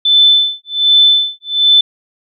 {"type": "tone with tremolo", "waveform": "sine", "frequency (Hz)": 3520, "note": "A7", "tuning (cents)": 0, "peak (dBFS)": -4, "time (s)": [0.05, 1.81], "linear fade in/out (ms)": 5, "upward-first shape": "sine", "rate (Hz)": 1.3, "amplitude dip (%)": 100, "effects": []}